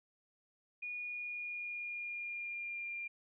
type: tone with pitch glide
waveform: sine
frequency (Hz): 2449 to 2392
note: D#7 to D7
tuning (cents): -28 to +31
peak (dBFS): -39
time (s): 0.82-3.08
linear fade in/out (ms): 10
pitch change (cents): -41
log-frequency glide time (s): 0.94-2.95
effects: none